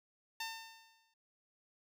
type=tone with exponential decay; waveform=10% pulse; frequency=900 Hz; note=A5; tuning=39 cents sharp; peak=-29 dBFS; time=0.4-1.14 s; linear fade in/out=5 ms; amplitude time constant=160 ms; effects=none